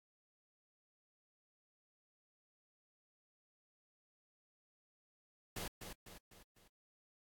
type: noise with echo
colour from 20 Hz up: pink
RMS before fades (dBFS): -43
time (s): 5.56-5.68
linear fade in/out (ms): 5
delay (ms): 250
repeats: 4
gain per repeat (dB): -6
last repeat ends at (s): 6.68
effects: AAC 64 kbps